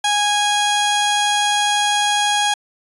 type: tone pair together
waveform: sawtooth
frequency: 826 / 1652 Hz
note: G#5 / G#6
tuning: -10 / -10 cents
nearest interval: octave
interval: 1200 cents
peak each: -13 dBFS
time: 0.04-2.54 s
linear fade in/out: 5 ms
effects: resampled to 24000 Hz